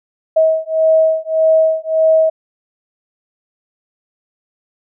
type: beating tone pair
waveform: sine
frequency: 638 / 639.7 Hz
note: D#5 / D#5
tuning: +43 / +48 cents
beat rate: 1.7 Hz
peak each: -13 dBFS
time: 0.36-2.3 s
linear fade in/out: 10 ms
effects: none